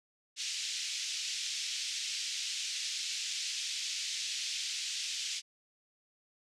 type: band-pass noise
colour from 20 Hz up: white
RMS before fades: -37 dBFS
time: 0.36-5.42 s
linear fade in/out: 50 ms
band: 2500 to 6600 Hz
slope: 24 dB/octave
effects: low-pass 10000 Hz 12 dB/octave